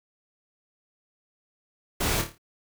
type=noise with echo; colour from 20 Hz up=pink; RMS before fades=-26 dBFS; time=2-2.22 s; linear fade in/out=10 ms; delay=27 ms; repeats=6; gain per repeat=-6 dB; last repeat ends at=2.382 s; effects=none